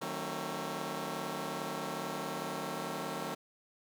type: chord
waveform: 10% pulse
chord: D# diminished seventh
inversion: none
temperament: just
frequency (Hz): 155.56 / 186.68 / 224 / 268.8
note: D#3 / F#3 / A3 / C4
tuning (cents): 0 / +16 / +31 / +47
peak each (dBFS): -34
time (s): 0.01-3.35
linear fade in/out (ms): 10
effects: none